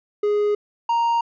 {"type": "tone pair in turn", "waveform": "triangle", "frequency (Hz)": [415.3, 932.3], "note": ["G#4", "A#5"], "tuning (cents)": [0, 0], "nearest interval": "octave + major second", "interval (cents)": 1400, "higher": "second", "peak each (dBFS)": -15, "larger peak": "neither", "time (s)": [[0.23, 0.55], [0.89, 1.21]], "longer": "neither", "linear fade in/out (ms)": 5, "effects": ["resampled to 16000 Hz"]}